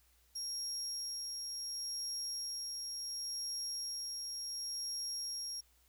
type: tone with tremolo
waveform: 35% pulse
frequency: 5588 Hz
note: F8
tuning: in tune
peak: -35 dBFS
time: 0.35-5.61 s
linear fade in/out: 10 ms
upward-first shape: sine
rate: 0.7 Hz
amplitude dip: 25%
effects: added 60 Hz sine -70 dBFS peak until 5.88 s + white hiss -71 dBFS RMS until 5.88 s